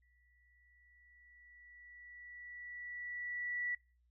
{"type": "tone with exponential growth", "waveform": "sine", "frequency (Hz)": 1950, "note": "B6", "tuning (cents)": -23, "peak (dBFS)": -34, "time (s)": [0.02, 3.75], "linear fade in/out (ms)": 5, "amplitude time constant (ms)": 810, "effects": ["noise-tail reverb RT60 0.4 s tail -26 dB re dry", "added 60 Hz sine -70 dBFS peak until 4.1 s"]}